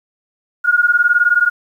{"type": "beating tone pair", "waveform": "sine", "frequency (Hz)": [1424, 1443], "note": ["F6", "F#6"], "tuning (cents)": [33, -44], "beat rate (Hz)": 19, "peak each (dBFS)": [-13, -13], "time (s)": [0.64, 1.5], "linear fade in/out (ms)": 20, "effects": ["8-bit"]}